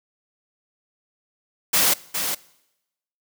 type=noise with echo; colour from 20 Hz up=white; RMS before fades=-18 dBFS; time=1.73-1.94 s; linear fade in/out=10 ms; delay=410 ms; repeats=1; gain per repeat=-7 dB; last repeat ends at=2.35 s; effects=noise-tail reverb RT60 0.9 s tail -22 dB re dry + high-pass 150 Hz 12 dB/octave